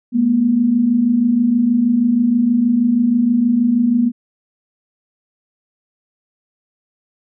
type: tone pair together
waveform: sine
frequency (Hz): 214.6 / 240.9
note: A3 / B3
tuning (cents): -43 / -43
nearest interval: major second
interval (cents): 200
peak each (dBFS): -19 / -12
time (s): 0.12-4.12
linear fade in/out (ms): 50
effects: none